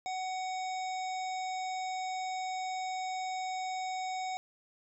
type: harmonic tone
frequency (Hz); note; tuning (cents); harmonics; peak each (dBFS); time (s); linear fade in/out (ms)
747; F#5; +16; 1 / 3 / 5 / 7 / 9 / 10; -34 / -44 / -48 / -51 / -53 / -54; 0.06-4.37; 0
effects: none